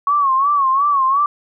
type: tone with vibrato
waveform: sine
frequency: 1108.7 Hz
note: C#6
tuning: in tune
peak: -12 dBFS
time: 0.07-1.26 s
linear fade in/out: 2 ms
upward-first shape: sine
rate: 2.8 Hz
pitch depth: 100 cents each way
effects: none